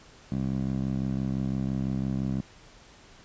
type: tone with band-pass filter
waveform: 15% pulse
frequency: 65.9 Hz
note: C2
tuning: 13 cents sharp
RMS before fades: -29 dBFS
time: 0.32-2.41 s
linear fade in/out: 0 ms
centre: 190 Hz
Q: 1.4
effects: pink hiss -53 dBFS RMS until 3.24 s + resampled to 16000 Hz